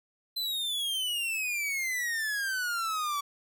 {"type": "exponential sweep", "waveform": "45% pulse", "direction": "down", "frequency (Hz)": [4091, 1135], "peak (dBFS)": -29, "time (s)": [0.36, 3.21], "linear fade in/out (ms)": 10, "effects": []}